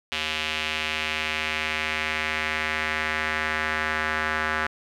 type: tone with band-pass filter sweep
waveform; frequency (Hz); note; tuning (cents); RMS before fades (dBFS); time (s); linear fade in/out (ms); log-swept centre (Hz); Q
square; 77.78; D#2; 0; -27; 0.12-4.67; 0; 2900 to 1600; 2.4
effects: none